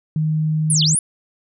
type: tone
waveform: sine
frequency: 155.6 Hz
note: D#3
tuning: in tune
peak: -16 dBFS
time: 0.16-0.95 s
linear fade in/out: 2 ms
type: linear two-way sweep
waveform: sine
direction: down then up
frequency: 10510 to 2874 to 10510 Hz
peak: -15 dBFS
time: 0.7-0.99 s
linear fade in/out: 2 ms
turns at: 0.83 s
effects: none